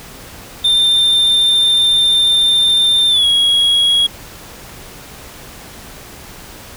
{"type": "tone with pitch glide", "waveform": "triangle", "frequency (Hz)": [3593, 3314], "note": ["A7", "G#7"], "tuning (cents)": [36, -4], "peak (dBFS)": -8, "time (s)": [0.64, 4.07], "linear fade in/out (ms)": 10, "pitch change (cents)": -140, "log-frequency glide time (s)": [3.09, 3.26], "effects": ["pink hiss -35 dBFS RMS until 6.76 s"]}